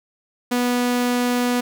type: tone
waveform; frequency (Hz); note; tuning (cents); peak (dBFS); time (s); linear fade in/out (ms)
sawtooth; 245.2; B3; -12; -14; 0.51-1.61; 10
effects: none